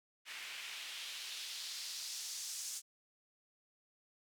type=noise with band-pass filter sweep; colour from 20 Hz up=white; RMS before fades=-45 dBFS; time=0.25-2.82 s; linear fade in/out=50 ms; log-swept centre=2200 to 6900 Hz; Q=1.7; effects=none